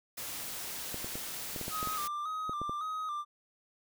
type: noise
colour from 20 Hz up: white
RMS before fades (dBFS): -40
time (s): 0.17-2.08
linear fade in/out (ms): 10
type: clicks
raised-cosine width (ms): 2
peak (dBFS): -26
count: 11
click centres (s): 0.944 / 1.045 / 1.155 / 1.562 / 1.613 / 1.681 / 1.829 / 1.873 / 2.495 / 2.616 / 2.695
type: tone with vibrato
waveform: triangle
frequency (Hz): 1223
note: D#6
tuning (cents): -30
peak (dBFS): -32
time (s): 1.7-3.25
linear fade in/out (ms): 50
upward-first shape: square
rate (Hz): 1.8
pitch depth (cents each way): 53
effects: none